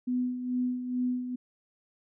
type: tone with tremolo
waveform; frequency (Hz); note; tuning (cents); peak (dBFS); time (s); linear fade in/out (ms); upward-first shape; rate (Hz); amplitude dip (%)
sine; 249.6; B3; +19; -25; 0.07-1.36; 10; sine; 2.3; 60
effects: none